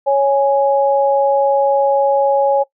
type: tone pair together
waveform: sine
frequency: 554.4 / 830.6 Hz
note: C#5 / G#5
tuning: 0 / 0 cents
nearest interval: perfect fifth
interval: 700 cents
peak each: -12 / -15 dBFS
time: 0.06-2.64 s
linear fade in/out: 20 ms
effects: noise-tail reverb RT60 0.1 s tail -20 dB re dry